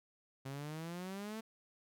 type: exponential sweep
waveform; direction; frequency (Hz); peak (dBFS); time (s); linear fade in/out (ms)
sawtooth; up; 132.6 to 225.6; -38; 0.45-1.41; 10
effects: none